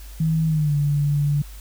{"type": "tone with pitch glide", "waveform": "sine", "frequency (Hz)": [160, 145.04], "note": ["D#3", "D3"], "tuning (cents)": [49, -21], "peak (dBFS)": -17, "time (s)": [0.2, 1.42], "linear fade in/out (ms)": 5, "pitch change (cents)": -170, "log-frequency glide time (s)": [0.47, 0.74], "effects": ["added 50 Hz sine -36 dBFS peak until 1.6 s", "white hiss -47 dBFS RMS until 1.6 s"]}